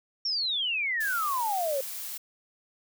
sine exponential sweep, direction down, 5588 to 523.3 Hz, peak -26 dBFS, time 0.25-1.81 s, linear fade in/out 5 ms
blue noise, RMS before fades -37 dBFS, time 1-2.18 s, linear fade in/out 10 ms
effects none

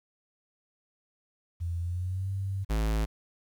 sine tone with pitch glide, 85.5 to 97.09 Hz, F2 to G2, -36 to -16 cents, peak -29 dBFS, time 1.6-2.65 s, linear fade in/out 20 ms, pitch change +220 cents, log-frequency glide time 1.8-2.3 s
square tone, 54.1 Hz, A1, 29 cents flat, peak -26 dBFS, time 2.69-3.06 s, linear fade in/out 20 ms
effects 10-bit

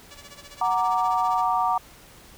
5% pulse tone with tremolo, 574 Hz, D5, 40 cents flat, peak -30 dBFS, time 0.11-1.44 s, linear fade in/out 0 ms, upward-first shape sine, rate 15 Hz, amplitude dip 90%
sine chord, Gb augmented, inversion none, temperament equal, 740 / 932.3 / 1174.7 Hz, Gb5 / Bb5 / D6, 0 / 0 / 0 cents, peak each -24 / -24 / -25 dBFS, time 0.61-1.78 s, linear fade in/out 5 ms
effects pink hiss -49 dBFS RMS until 2.37 s

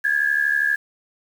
sine tone pair together, 1638.5 / 1711 Hz, G#6 / A6, -24 / -49 cents, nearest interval minor second, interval 75 cents, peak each -20 dBFS, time 0.04-0.76 s, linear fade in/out 10 ms, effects 7-bit

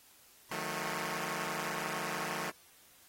5% pulse chord, D# diminished, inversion none, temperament equal with one note detuned, 155.56 / 181.5 / 220 Hz, D#3 / F#3 / A3, 0 / -33 / 0 cents, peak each -29 dBFS, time 0.51-2.5 s, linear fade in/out 5 ms, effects white hiss -61 dBFS RMS until 3.08 s + AAC 48 kbps

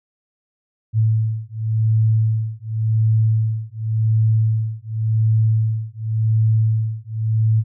sine beating tone pair, 110 / 110.9 Hz, A2 / A2, 0 / +14 cents, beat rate 0.9 Hz, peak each -18 dBFS, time 0.93-7.64 s, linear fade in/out 50 ms, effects none

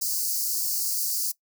white high-pass noise, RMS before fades -27 dBFS, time 0.01-1.32 s, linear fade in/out 10 ms, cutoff 4400 Hz, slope 96 dB/octave, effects noise-tail reverb RT60 0.1 s tail -20 dB re dry

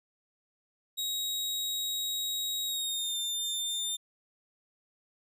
sawtooth tone with pitch glide, 3800 to 3599 Hz, A#7 to A7, +33 to +38 cents, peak -28 dBFS, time 0.97-3.97 s, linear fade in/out 20 ms, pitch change -95 cents, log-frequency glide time 2.66-3.18 s, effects none

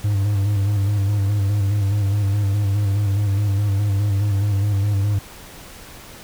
triangle tone with vibrato, 101 Hz, G#2, 48 cents flat, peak -14 dBFS, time 0.04-5.19 s, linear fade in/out 5 ms, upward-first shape square, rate 4.8 Hz, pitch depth 45 cents each way, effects pink hiss -40 dBFS RMS until 6.23 s

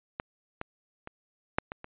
clicks, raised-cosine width 0.5 ms, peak -17 / -19 / -25 / -9 / -21 / -26 dBFS, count 6, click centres 0.199 / 0.614 / 1.074 / 1.585 / 1.719 / 1.844 s, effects resampled to 8000 Hz

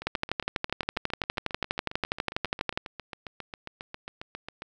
two click trains, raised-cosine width 0.3 ms, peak -21 / -10 dBFS, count 35 / 34, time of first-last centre 0.02-4.621 / 0.07-2.775 s, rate 7.39 / 12.2 Hz, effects none

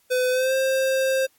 square tone with pitch glide, 505 to 529.2 Hz, B4 to C5, +39 to +20 cents, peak -20 dBFS, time 0.1-1.27 s, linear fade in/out 20 ms, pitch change +81 cents, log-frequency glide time 0.31-0.54 s, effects white hiss -63 dBFS RMS until 1.38 s + AAC 64 kbps

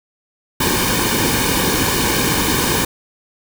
pink noise with comb filter, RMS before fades -17 dBFS, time 0.6-2.85 s, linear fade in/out 5 ms, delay 1.5 ms, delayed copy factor -0.7, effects none

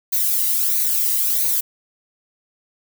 violet noise with flanger, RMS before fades -19 dBFS, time 0.12-1.61 s, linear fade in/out 10 ms, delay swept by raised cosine 0.47 to 1.04 ms, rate 1.5 Hz, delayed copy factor +0.6, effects none

